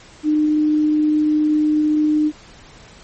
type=tone; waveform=sine; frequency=303.9 Hz; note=D#4; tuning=41 cents flat; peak=-13 dBFS; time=0.23-2.32 s; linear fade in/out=50 ms; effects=pink hiss -44 dBFS RMS until 3.03 s + MP3 32 kbps